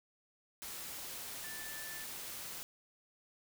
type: tone in noise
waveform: sine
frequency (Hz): 1760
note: A6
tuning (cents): 0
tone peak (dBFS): -48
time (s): 1.44-2.04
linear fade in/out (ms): 0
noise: white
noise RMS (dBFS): -45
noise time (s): 0.62-2.63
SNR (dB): -6
effects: none